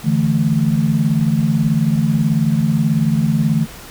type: chord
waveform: sine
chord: D suspended second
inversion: none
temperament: just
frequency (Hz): 146.83 / 165.19 / 220.2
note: D3 / E3 / A3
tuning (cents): 0 / +4 / +2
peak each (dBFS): -17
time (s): 0.03-3.67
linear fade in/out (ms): 50
effects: pink hiss -36 dBFS RMS until 3.9 s